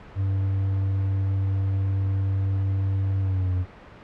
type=tone with pitch glide; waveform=triangle; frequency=97 to 91.03 Hz; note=G2 to F#2; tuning=-18 to -28 cents; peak=-19 dBFS; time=0.15-3.66 s; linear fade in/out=50 ms; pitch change=-110 cents; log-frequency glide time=3.19-3.55 s; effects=pink hiss -45 dBFS RMS until 4.03 s + low-pass 2000 Hz 12 dB/octave